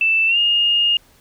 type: tone with pitch glide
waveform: sine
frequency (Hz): 2650 to 2840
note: E7 to F7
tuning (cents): +9 to +28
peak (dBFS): -13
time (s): 0.01-0.97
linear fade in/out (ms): 2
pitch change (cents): +119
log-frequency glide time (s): 0.27-0.38
effects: pink hiss -53 dBFS RMS until 1.2 s